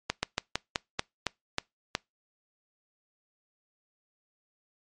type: slowing click train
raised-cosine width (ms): 0.2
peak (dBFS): -9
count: 9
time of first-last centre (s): 0.1-1.951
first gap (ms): 130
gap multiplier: 1.16
effects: noise-tail reverb RT60 0.2 s tail -25 dB re dry + MP3 48 kbps